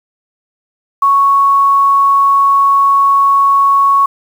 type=tone with quantisation; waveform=sine; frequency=1109 Hz; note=C#6; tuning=in tune; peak=-6 dBFS; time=1.02-4.06 s; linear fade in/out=5 ms; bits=6; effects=none